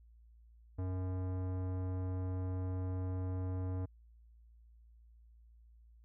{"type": "tone with tanh clipping", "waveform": "sine", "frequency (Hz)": 92.5, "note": "F#2", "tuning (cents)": 0, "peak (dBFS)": -37, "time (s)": [0.78, 3.86], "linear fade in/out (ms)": 10, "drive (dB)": 18, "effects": ["added 57 Hz sine -58 dBFS peak until 6.04 s"]}